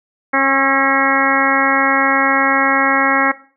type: harmonic tone with a mistuned harmonic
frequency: 271.9 Hz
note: C#4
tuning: 33 cents flat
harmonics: 1 / 2 / 3 / 4 / 5 / 6 / 7 / 8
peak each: -20 / -20 / -20 / -20 / -20 / -20 / -20 / -20 dBFS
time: 0.33-3.32 s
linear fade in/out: 10 ms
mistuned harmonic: 5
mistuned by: -25 cents
effects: noise-tail reverb RT60 0.4 s tail -17 dB re dry